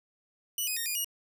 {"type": "tone with pitch steps", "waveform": "5% pulse", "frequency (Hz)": [2955, 2502, 1847, 2435, 2881], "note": ["F#7", "D#7", "A#6", "D#7", "F#7"], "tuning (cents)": [-3, 9, -16, -38, -47], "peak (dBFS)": -21, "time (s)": [0.58, 1.045], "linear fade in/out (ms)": 2, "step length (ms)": 93, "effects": []}